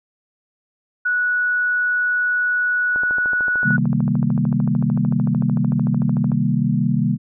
sine tone, 1470 Hz, F#6, 12 cents flat, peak -16 dBFS, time 1.05-3.77 s, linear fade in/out 10 ms
click train, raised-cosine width 1 ms, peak -18 dBFS, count 46, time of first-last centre 2.96-6.318 s, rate 13.4 Hz
sine chord, C minor seventh, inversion none, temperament equal, 130.81 / 155.56 / 196 / 233.1 Hz, C3 / Eb3 / G3 / Bb3, 0 / 0 / 0 / 0 cents, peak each -21 dBFS, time 3.63-7.18 s, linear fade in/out 50 ms
effects none

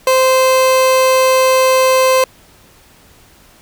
30% pulse tone, 520 Hz, C5, 11 cents flat, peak -6 dBFS, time 0.07-2.24 s, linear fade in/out 2 ms, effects pink hiss -46 dBFS RMS until 3.61 s

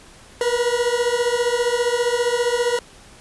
40% pulse beating tone pair, 474.3 / 489.3 Hz, A#4 / B4, +30 / -16 cents, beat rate 15 Hz, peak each -20 dBFS, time 0.41-2.79 s, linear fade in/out 2 ms, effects pink hiss -46 dBFS RMS until 3.2 s + resampled to 24000 Hz

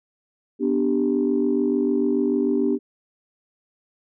sine chord, G major, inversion first, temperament equal, 246.9 / 293.7 / 392 Hz, B3 / D4 / G4, 0 / 0 / 0 cents, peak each -22 dBFS, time 0.59-2.79 s, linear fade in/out 50 ms, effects tanh soft clip ceiling -10 dBFS

